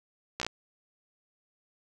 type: slowing click train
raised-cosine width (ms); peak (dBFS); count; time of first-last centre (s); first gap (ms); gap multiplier
0.2; -14; 5; 0.4-0.466; 15; 1.06
effects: none